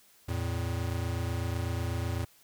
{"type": "tone pair together", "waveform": "square", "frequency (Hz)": [84.87, 112.9], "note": ["F2", "A2"], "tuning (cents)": [-49, 45], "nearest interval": "perfect fourth", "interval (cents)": 494, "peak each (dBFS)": [-33, -34], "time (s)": [0.28, 2.25], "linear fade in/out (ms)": 10, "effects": ["white hiss -61 dBFS RMS until 2.43 s"]}